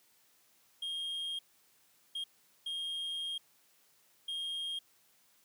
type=tone bursts at uneven times; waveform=triangle; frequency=3234 Hz; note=G#7; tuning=47 cents flat; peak=-34 dBFS; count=4; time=0.82-1.39 / 2.15-2.24 / 2.66-3.38 / 4.28-4.79 s; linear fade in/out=5 ms; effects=white hiss -68 dBFS RMS until 5.44 s + high-pass 100 Hz 12 dB/octave